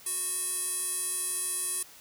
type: tone with band-pass filter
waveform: square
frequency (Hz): 366.9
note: F#4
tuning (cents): -15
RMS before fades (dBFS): -32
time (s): 0.06-1.83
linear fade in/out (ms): 5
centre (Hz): 10000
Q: 6.9
effects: white hiss -52 dBFS RMS until 2 s